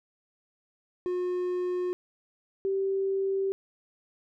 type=tone pair in turn; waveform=triangle / sine; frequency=360 / 388.3 Hz; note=F#4 / G4; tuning=-47 / -16 cents; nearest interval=minor second; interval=131 cents; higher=second; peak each=-25 / -25 dBFS; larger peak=neither; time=1.06-1.93 / 2.65-3.52 s; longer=neither; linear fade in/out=0 ms; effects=none